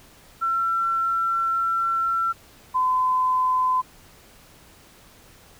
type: tone pair in turn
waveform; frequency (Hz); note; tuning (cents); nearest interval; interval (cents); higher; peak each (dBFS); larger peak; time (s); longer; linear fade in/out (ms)
sine; 1351 / 1019.1; E6 / C6; +42 / -46; perfect fourth; 488; first; -20 / -18; second; 0.41-2.33 / 2.74-3.82; first; 20
effects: pink hiss -51 dBFS RMS until 5.59 s